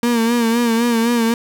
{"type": "tone with vibrato", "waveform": "35% pulse", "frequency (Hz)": 233.1, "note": "A#3", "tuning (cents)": 0, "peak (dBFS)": -12, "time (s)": [0.03, 1.34], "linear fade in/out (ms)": 2, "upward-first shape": "sine", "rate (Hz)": 3.9, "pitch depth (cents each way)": 57, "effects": []}